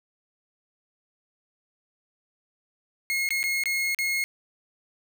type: tone with dropouts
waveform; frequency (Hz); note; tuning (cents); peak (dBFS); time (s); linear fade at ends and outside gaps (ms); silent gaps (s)
40% pulse; 2159; C#7; -46; -23; 3.1-4.24; 0; 3.29-3.306 / 3.43-3.439 / 3.637-3.657 / 3.947-3.988
effects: none